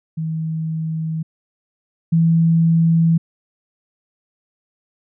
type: tone pair in turn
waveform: sine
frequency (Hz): 160 / 164.88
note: D#3 / E3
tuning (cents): +49 / +1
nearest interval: minor second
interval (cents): 52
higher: second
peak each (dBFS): -20 / -11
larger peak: second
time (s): 0.17-1.23 / 2.12-3.18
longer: neither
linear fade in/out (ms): 10
effects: none